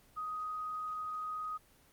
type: tone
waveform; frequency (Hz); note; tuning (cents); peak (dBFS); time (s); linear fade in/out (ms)
sine; 1251; D#6; +9; -36; 0.16-1.58; 20
effects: pink hiss -64 dBFS RMS until 1.92 s + Opus 24 kbps